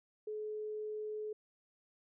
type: tone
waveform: sine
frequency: 427.1 Hz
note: G#4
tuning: 48 cents sharp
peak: -38 dBFS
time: 0.27-1.33 s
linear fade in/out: 5 ms
effects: none